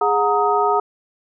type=tone cluster; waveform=sine; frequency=413.9 / 730 / 927 / 1256 Hz; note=G#4 / F#5 / A#5 / D#6; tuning=-6 / -24 / -10 / +16 cents; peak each=-20 dBFS; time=0.01-0.8 s; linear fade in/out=5 ms; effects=none